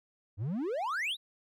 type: exponential sweep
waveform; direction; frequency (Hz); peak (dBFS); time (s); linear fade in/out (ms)
triangle; up; 90.6 to 4021; -29; 0.37-1.17; 50
effects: none